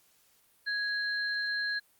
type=tone pair together; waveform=sine; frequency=1661.2 / 4156 Hz; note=G#6 / C8; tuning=0 / -12 cents; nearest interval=octave + major third; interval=1588 cents; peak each=-30 / -36 dBFS; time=0.66-1.8 s; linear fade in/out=20 ms; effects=white hiss -66 dBFS RMS until 1.99 s + Opus 48 kbps